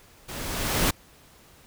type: noise with level ramp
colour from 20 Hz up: pink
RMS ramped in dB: -37 to -21 dBFS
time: 0.28-0.91 s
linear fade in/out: 10 ms
effects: pink hiss -54 dBFS RMS until 1.66 s